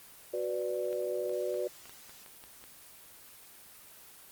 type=chord; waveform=sine; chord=B minor; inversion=second; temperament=equal; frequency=370 / 493.9 / 587.3 Hz; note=F#4 / B4 / D5; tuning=0 / 0 / 0 cents; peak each=-35 dBFS; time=0.33-1.68 s; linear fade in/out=10 ms
type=clicks; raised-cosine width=0.3 ms; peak=-34 dBFS; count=9; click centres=0.929 / 1.295 / 1.542 / 1.856 / 1.895 / 2.095 / 2.262 / 2.439 / 2.64 s
effects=white hiss -53 dBFS RMS until 4.31 s + Opus 24 kbps